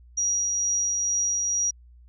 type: tone with tremolo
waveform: sine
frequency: 5750 Hz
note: F8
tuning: 50 cents sharp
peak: -21 dBFS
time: 0.17-1.71 s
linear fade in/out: 10 ms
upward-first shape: triangle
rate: 2.2 Hz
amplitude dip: 25%
effects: added 60 Hz sine -48 dBFS peak until 2.08 s